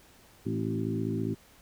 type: harmonic tone with a mistuned harmonic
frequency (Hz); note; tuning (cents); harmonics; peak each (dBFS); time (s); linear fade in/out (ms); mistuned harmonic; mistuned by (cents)
54.8; A1; -6; 2 / 3 / 4 / 5 / 6 / 7; -34 / -36 / -35 / -35 / -36 / -37; 0.45-1.35; 20; 5; -32
effects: pink hiss -58 dBFS RMS until 1.61 s